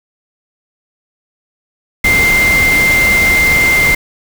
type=tone in noise; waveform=sine; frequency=2093 Hz; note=C7; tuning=in tune; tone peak=-8 dBFS; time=2.04-3.95 s; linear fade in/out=5 ms; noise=pink; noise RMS=-17 dBFS; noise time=2.04-3.95 s; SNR=+6 dB; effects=none